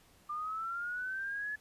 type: linear sweep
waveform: sine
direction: up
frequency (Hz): 1190 to 1718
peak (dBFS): -35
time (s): 0.29-1.56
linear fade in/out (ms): 10
effects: pink hiss -64 dBFS RMS until 1.6 s + resampled to 32000 Hz